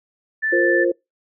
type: tone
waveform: sine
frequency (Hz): 1760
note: A6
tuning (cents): 0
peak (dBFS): -18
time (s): 0.42-0.85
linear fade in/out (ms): 20
type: chord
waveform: sine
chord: F suspended fourth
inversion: none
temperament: equal with one note detuned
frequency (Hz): 349.2 / 466.2 / 527.2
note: F4 / Bb4 / C5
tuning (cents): 0 / 0 / +13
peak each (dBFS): -18 / -23 / -20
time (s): 0.52-0.92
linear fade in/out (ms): 10
effects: noise-tail reverb RT60 0.2 s tail -25 dB re dry